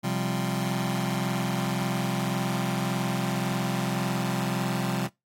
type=chord; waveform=sawtooth; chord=C suspended fourth; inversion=none; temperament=just; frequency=130.81 / 174.42 / 196.22 Hz; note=C3 / F3 / G3; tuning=0 / -2 / +2 cents; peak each=-26 dBFS; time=0.03-5.08 s; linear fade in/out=20 ms; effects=noise-tail reverb RT60 0.2 s tail -23 dB re dry + AAC 48 kbps